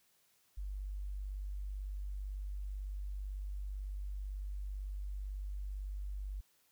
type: tone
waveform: sine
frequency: 49 Hz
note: G1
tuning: in tune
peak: -38 dBFS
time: 0.57-6.41 s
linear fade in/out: 10 ms
effects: white hiss -72 dBFS RMS until 6.71 s